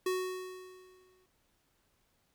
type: tone with exponential decay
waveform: square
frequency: 370 Hz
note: F#4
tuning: in tune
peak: -29 dBFS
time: 0.06-1.26 s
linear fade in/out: 5 ms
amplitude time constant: 260 ms
effects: pink hiss -74 dBFS RMS until 2.34 s